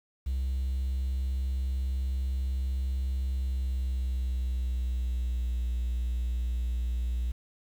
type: tone with pitch glide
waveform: triangle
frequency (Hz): 65.41 to 60.33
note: C2 to B1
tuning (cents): 0 to -40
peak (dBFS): -24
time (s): 0.26-7.32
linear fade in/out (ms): 10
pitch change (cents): -140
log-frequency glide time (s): 3.24-5.69
effects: tanh soft clip ceiling -23 dBFS + 9-bit